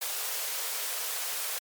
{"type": "high-pass noise", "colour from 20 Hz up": "white", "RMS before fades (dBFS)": -33, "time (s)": [0.01, 1.59], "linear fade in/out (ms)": 10, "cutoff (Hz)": 420, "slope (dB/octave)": 96, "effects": ["MP3 96 kbps"]}